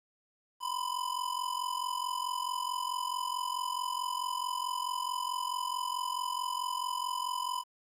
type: ring-modulated tone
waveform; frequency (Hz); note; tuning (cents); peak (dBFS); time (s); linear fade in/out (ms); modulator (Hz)
square; 1001; B5; +23; -30; 0.6-7.64; 50; 22.3
effects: resampled to 32000 Hz + 11-bit